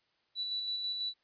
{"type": "tone with tremolo", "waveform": "sine", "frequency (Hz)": 3951, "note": "B7", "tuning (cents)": 0, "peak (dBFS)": -32, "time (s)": [0.35, 1.14], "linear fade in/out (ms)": 50, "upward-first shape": "square", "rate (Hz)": 6.1, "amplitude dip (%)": 30, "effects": ["white hiss -74 dBFS RMS until 1.23 s", "resampled to 11025 Hz"]}